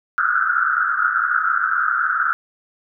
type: band-pass noise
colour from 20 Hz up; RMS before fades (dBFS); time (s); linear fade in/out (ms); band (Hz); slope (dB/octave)
white; -19; 0.18-2.33; 0; 1300 to 1500; 96
effects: none